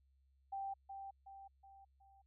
sine tone with echo, 784 Hz, G5, in tune, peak -40 dBFS, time 0.52-0.74 s, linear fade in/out 10 ms, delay 370 ms, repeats 4, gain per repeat -6 dB, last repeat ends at 2.22 s, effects added 67 Hz sine -70 dBFS peak until 2.26 s

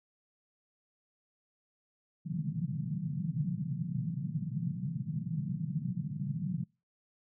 white band-pass noise, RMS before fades -35 dBFS, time 2.25-6.64 s, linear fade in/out 10 ms, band 130 to 180 Hz, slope 48 dB/octave, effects noise-tail reverb RT60 0.3 s tail -25 dB re dry

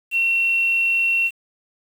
sine tone with quantisation, 2722 Hz, F7, 45 cents flat, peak -16 dBFS, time 0.11-1.31 s, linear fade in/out 50 ms, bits 7, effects none

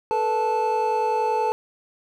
triangle tone cluster, 437.6 / 488.1 / 876 Hz, A4 / B4 / A5, -9 / -20 / -8 cents, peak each -24 / -25 / -20 dBFS, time 0.11-1.52 s, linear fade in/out 0 ms, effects none

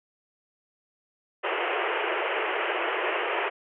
pink band-pass noise, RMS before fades -28 dBFS, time 1.43-3.5 s, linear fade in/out 20 ms, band 350 to 3000 Hz, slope 96 dB/octave, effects none

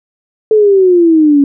sine exponential sweep, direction down, 440 to 277.2 Hz, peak -4 dBFS, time 0.51-1.44 s, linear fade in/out 2 ms, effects none

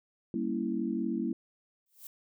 sine chord, G diminished seventh, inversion none, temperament equal, 196 / 233.1 / 277.2 / 329.6 Hz, G3 / Bb3 / Db4 / Fb4, 0 / 0 / 0 / 0 cents, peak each -36 / -33 / -37 / -34 dBFS, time 0.34-1.33 s, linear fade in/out 2 ms
violet noise with exponential growth, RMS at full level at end -42 dBFS, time 1.86-2.07 s, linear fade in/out 2 ms, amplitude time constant 45 ms
effects none

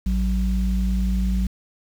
sine tone pair together, 55.65 / 187.2 Hz, A1 / F#3, +20 / +20 cents, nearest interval octave + major sixth, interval 2100 cents, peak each -19 / -23 dBFS, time 0.06-1.47 s, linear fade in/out 5 ms, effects tanh soft clip ceiling -11 dBFS + 7-bit

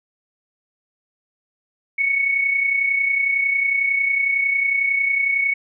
sine tone pair together, 2217 / 2248 Hz, C#7 / C#7, 0 / +24 cents, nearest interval unison, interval 24 cents, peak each -17 / -26 dBFS, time 1.98-5.54 s, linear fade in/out 10 ms, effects none

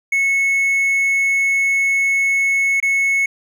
triangle tone with dropouts, 2197 Hz, C#7, 16 cents flat, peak -12 dBFS, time 0.12-3.26 s, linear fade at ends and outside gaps 5 ms, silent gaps 2.802-2.826 s, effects none

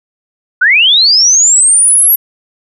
sine linear sweep, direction up, 1402 to 11730 Hz, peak -4 dBFS, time 0.61-2.16 s, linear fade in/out 10 ms, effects none

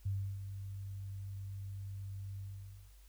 sine tone with ADSR envelope, 98 Hz, G2, in tune, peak -32 dBFS, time 0.05-2.93 s, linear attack 13 ms, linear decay 320 ms, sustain -9 dB, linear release 530 ms, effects added 50 Hz sine -56 dBFS peak until 3.08 s + white hiss -68 dBFS RMS until 3.08 s

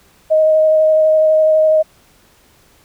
sine tone with vibrato, 626 Hz, D#5, 10 cents sharp, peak -8 dBFS, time 0.3-1.83 s, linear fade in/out 20 ms, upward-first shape square, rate 12 Hz, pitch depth 8 cents each way, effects pink hiss -51 dBFS RMS until 2.84 s

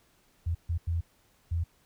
sine tone bursts at uneven times, 84 Hz, E2, 33 cents sharp, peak -26 dBFS, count 4, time 0.46-0.55 / 0.69-0.78 / 0.87-1.01 / 1.51-1.64 s, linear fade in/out 10 ms, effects pink hiss -66 dBFS RMS until 1.85 s

